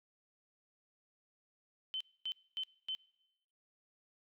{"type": "tone bursts", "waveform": "sine", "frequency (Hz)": 3068, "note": "G7", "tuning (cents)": -38, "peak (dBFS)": -36, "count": 4, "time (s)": [1.94, 2.95], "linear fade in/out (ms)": 0, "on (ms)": 65, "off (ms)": 250, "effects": ["noise-tail reverb RT60 1.0 s tail -24 dB re dry"]}